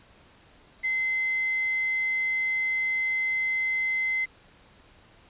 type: tone with quantisation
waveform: sine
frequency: 2060 Hz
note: C7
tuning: 28 cents flat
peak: -24 dBFS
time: 0.83-4.26 s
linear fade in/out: 20 ms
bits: 7
effects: pink hiss -56 dBFS RMS until 5.29 s + resampled to 8000 Hz